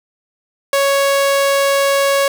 sawtooth tone, 555 Hz, C#5, 2 cents sharp, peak -8 dBFS, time 0.73-2.28 s, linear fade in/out 2 ms, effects none

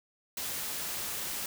white noise, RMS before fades -36 dBFS, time 0.37-1.46 s, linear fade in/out 2 ms, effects none

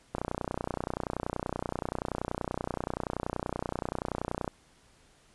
click train, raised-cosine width 1 ms, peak -17 dBFS, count 133, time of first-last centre 0.15-4.478 s, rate 30.5 Hz, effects pink hiss -62 dBFS RMS until 5.34 s + resampled to 24000 Hz

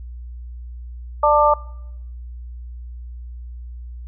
harmonic tone, 296.6 Hz, D4, 17 cents sharp, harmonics 2 / 3 / 4, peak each -16 / -16 / -16 dBFS, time 1.23-1.54 s, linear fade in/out 5 ms, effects noise-tail reverb RT60 0.8 s tail -21 dB re dry + added 60 Hz sine -31 dBFS peak until 4.07 s

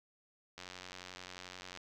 click train, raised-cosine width 0.2 ms, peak -29 dBFS, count 110, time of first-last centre 0.58-1.774 s, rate 91.3 Hz, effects none

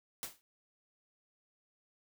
white noise with exponential decay, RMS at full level -37 dBFS, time 0.23-0.41 s, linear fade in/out 0 ms, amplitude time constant 37 ms, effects none

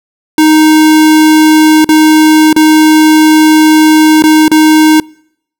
square tone with dropouts, 311.1 Hz, D#4, in tune, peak -3 dBFS, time 0.38-5 s, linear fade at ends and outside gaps 2 ms, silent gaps 1.845-1.89 / 2.529-2.563 / 4.223-4.238 / 4.481-4.515 s, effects noise-tail reverb RT60 0.7 s tail -26 dB re dry

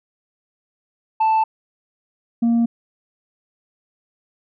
sine tone pair in turn, 881 / 233.3 Hz, A5 / A#3, +2 / +2 cents, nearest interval octave + major seventh, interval 2300 cents, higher first, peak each -11 dBFS, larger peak neither, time 1.2-1.44 / 2.42-2.66 s, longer neither, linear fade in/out 10 ms, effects tanh soft clip ceiling -13 dBFS

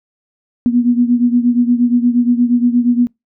sine beating tone pair, 240 / 248.5 Hz, B3 / B3, -49 / +11 cents, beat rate 8.5 Hz, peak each -11 / -15 dBFS, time 0.66-3.07 s, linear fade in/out 0 ms, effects noise-tail reverb RT60 0.2 s tail -26 dB re dry

